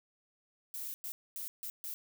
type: noise bursts at uneven times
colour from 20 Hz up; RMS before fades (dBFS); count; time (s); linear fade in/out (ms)
violet; -41; 5; 0.74-0.94 / 1.04-1.12 / 1.36-1.48 / 1.63-1.7 / 1.84-1.94; 0
effects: none